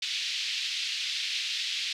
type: band-pass noise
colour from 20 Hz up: white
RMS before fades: -32 dBFS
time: 0.02-1.93 s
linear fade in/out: 5 ms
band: 2500 to 4400 Hz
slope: 24 dB/octave
effects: none